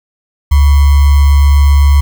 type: tone with sample-and-hold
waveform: sine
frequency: 71.1 Hz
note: C#2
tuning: 45 cents sharp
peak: -3 dBFS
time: 0.51-2.01 s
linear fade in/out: 10 ms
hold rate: 1050 Hz
effects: none